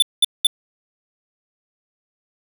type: tone bursts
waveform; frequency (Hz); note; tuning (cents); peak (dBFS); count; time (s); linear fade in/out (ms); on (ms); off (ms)
square; 3520; A7; 0; -11; 3; 0-0.469; 2; 23; 200
effects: none